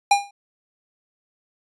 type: tone with exponential decay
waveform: square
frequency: 807 Hz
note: G#5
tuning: 50 cents flat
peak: -10 dBFS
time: 0.11-0.31 s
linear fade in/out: 5 ms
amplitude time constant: 42 ms
effects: resampled to 22050 Hz